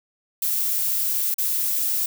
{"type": "noise with dropouts", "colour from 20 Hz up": "violet", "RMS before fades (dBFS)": -23, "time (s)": [0.42, 2.06], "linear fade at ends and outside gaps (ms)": 5, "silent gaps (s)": [1.343, 1.382], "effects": []}